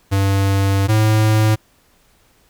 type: tone pair in turn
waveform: square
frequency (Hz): 98 / 108.52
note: G2 / A2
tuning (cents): 0 / -23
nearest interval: major second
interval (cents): 177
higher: second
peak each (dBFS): -14 / -12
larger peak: second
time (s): 0.11-0.88 / 0.88-1.56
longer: first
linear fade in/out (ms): 20
effects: pink hiss -56 dBFS RMS until 2.49 s